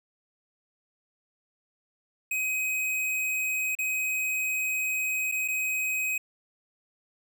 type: tone with dropouts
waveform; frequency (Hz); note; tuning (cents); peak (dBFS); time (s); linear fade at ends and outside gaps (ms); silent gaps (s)
square; 2524; D#7; +24; -27; 2.31-6.18; 5; 3.752-3.787 / 5.316-5.321 / 5.479-5.483
effects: none